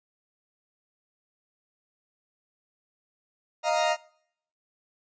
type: chord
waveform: 40% pulse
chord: Eb suspended second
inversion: none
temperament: equal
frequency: 622.3 / 698.5 / 932.3 Hz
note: Eb5 / F5 / Bb5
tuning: 0 / 0 / 0 cents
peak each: -25 / -26 / -28 dBFS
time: 3.63-3.97 s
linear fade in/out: 50 ms
effects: noise-tail reverb RT60 0.7 s tail -24 dB re dry + resampled to 16000 Hz